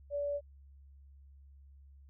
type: tone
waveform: sine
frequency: 575 Hz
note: D5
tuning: 37 cents flat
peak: -32 dBFS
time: 0.1-0.41 s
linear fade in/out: 50 ms
effects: added 69 Hz sine -54 dBFS peak until 2.09 s